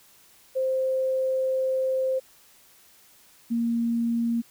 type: tone pair in turn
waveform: sine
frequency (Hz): 523.3 / 233.1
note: C5 / A#3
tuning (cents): 0 / 0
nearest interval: octave + major second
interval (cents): 1400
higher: first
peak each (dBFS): -22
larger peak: neither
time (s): 0.55-2.2 / 3.5-4.42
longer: first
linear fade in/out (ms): 20
effects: white hiss -56 dBFS RMS until 4.5 s